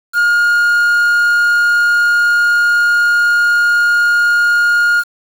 triangle tone with quantisation, 1422 Hz, F6, 31 cents sharp, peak -7 dBFS, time 0.13-5.04 s, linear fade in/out 50 ms, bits 5, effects none

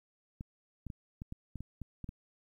clicks, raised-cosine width 5 ms, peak -29 dBFS, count 10, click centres 0.409 / 0.867 / 0.902 / 1.219 / 1.324 / 1.557 / 1.606 / 1.817 / 2.043 / 2.091 s, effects 11-bit

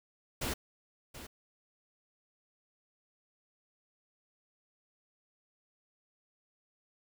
pink noise with echo, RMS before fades -35 dBFS, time 0.41-0.54 s, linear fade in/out 10 ms, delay 730 ms, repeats 1, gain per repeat -12 dB, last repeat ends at 1.27 s, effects none

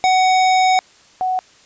square / sine tone pair in turn, 747 / 743 Hz, F#5 / F#5, +16 / +7 cents, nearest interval unison, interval 9 cents, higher first, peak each -12 / -16 dBFS, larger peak first, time 0.04-0.79 / 1.21-1.39 s, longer first, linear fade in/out 0 ms, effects white hiss -49 dBFS RMS until 1.65 s + resampled to 16000 Hz

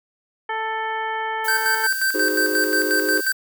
harmonic tone, 441.7 Hz, A4, 7 cents sharp, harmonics 1 / 2 / 3 / 4 / 5 / 7, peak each -32 / -25 / -33 / -29 / -35 / -40 dBFS, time 0.49-1.87 s, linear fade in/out 5 ms
violet noise, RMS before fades -31 dBFS, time 1.44-3.33 s, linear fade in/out 10 ms
square tone with tremolo, 1557 Hz, G6, 12 cents flat, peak -18 dBFS, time 1.48-3.32 s, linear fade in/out 2 ms, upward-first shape square, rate 5.6 Hz, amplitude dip 60%
triangle chord, Ab dominant seventh, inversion second, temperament equal, 311.1 / 370 / 415.3 / 523.3 Hz, Eb4 / Gb4 / Ab4 / C5, 0 / 0 / 0 / 0 cents, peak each -24 / -26 / -24 / -27 dBFS, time 2.14-3.21 s, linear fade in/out 10 ms
effects none

